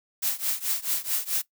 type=noise with tremolo; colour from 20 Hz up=blue; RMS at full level=-24 dBFS; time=0.22-1.42 s; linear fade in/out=10 ms; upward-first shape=triangle; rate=4.6 Hz; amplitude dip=95%; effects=noise-tail reverb RT60 0.1 s tail -18 dB re dry